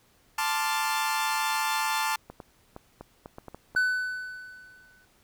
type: chord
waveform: sawtooth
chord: D minor seventh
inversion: second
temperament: equal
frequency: 880 / 1046.5 / 1174.7 / 1396.9 Hz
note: A5 / C6 / D6 / F6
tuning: 0 / 0 / 0 / 0 cents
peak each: -24 / -30 / -30 / -30 dBFS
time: 0.38-2.16 s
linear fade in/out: 5 ms
type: clicks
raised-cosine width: 1 ms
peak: -26 dBFS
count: 9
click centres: 2.3 / 2.402 / 2.764 / 3.01 / 3.259 / 3.384 / 3.483 / 3.546 / 3.75 s
type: tone with exponential decay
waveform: triangle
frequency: 1500 Hz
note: F#6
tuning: 23 cents sharp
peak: -18 dBFS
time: 3.76-5.05 s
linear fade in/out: 5 ms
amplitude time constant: 280 ms
effects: pink hiss -63 dBFS RMS until 5.23 s